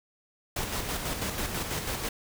pink noise with tremolo, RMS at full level -31 dBFS, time 0.56-2.09 s, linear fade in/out 5 ms, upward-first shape square, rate 6.1 Hz, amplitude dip 40%, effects none

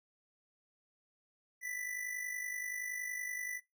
square tone with amplitude modulation, 1984 Hz, B6, 7 cents sharp, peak -36 dBFS, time 1.61-3.61 s, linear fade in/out 50 ms, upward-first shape sine, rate 50.6 Hz, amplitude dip 60%, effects noise-tail reverb RT60 0.2 s tail -22 dB re dry

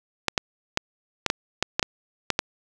clicks, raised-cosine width 0.2 ms, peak -3 dBFS, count 10, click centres 0.283 / 0.378 / 0.774 / 1.263 / 1.301 / 1.626 / 1.795 / 1.828 / 2.303 / 2.391 s, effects none

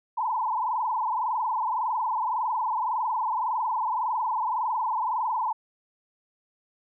sine tone with frequency modulation, 938 Hz, A#5, 11 cents sharp, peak -24 dBFS, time 0.17-5.53 s, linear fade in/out 10 ms, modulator 21.8 Hz, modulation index 3.9, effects none

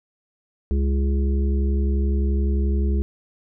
harmonic tone with a mistuned harmonic, 68.6 Hz, C#2, 17 cents flat, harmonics 1 / 3 / 5 / 6, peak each -18 / -28 / -32 / -34 dBFS, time 0.71-3.02 s, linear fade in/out 0 ms, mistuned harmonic 5, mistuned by -15 cents, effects none

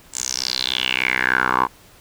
10% pulse tone with band-pass filter sweep, 63.4 Hz, B1, 46 cents sharp, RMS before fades -21 dBFS, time 0.12-1.68 s, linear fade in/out 50 ms, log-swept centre 7700 to 1000 Hz, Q 5.6, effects pink hiss -49 dBFS RMS until 2 s

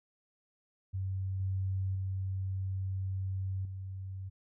sine tone with level steps, 95.3 Hz, G2, 48 cents flat, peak -32 / -30 / -32 / -38 dBFS, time 0.93-4.3 s, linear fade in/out 20 ms, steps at 1.4 / 1.95 / 3.65 s, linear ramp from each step 2 ms, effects none

